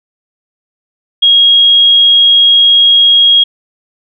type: tone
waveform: sine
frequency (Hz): 3281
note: G#7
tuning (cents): -22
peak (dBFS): -3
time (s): 1.22-3.44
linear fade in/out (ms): 10
effects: none